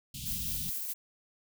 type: band-stop noise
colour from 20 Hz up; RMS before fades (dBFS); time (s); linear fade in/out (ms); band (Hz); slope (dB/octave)
pink; -40; 0.14-0.7; 5; 230 to 2800; 48
type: noise with tremolo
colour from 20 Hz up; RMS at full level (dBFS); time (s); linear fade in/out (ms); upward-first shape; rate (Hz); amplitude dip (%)
violet; -35; 0.25-0.94; 20; square; 4.7; 25
effects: none

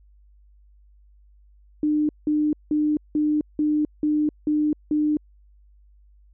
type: tone bursts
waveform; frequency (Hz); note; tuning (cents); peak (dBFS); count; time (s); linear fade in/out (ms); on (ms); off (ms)
sine; 301.4; D4; +45; -18; 8; 1.83-5.17; 2; 260; 180
effects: added 50 Hz sine -51 dBFS peak until 6.33 s

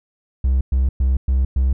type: tone bursts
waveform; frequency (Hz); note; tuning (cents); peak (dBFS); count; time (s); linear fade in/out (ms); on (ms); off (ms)
triangle; 65.3; C2; -3; -11; 5; 0.44-1.73; 5; 170; 110
effects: tanh soft clip ceiling -7 dBFS

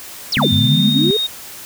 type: exponential two-way sweep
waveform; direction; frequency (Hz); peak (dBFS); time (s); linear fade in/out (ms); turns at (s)
sine; down then up; 5990 to 90.4 to 451.2; -15; 0.32-1.17; 5; 0.53
type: chord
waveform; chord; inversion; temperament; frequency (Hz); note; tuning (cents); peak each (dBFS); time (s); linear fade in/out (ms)
sine; G# diminished; second; equal with one note detuned; 146.83 / 209.8 / 246.9; D3 / G#3 / B3; 0 / +18 / 0; -19; 0.37-1.11; 0
type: tone with pitch glide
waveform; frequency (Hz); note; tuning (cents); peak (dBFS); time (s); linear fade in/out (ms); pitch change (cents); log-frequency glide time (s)
sine; 3606 to 3718; A7 to A#7; +42 to -5; -16; 0.42-1.27; 10; +53; 0.64-0.95
effects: white hiss -34 dBFS RMS until 1.65 s

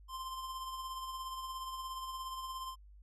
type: tone with tremolo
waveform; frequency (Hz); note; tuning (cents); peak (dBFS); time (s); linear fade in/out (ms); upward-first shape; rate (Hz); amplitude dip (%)
square; 1045; C6; -2; -39; 0.08-2.76; 50; triangle; 17; 45
effects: added 50 Hz sine -54 dBFS peak until 3.02 s + resampled to 32000 Hz

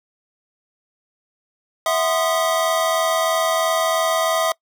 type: tone cluster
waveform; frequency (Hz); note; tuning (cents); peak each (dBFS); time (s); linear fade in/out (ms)
square; 652 / 735 / 1036 / 1234; E5 / F#5 / C6 / D#6; -19 / -12 / -17 / -15; -20 / -28 / -27 / -24; 1.86-4.52; 2
effects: noise-tail reverb RT60 0.1 s tail -24 dB re dry

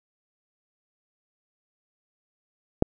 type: click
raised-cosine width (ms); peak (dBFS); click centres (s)
2; -4; 2.824
effects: none

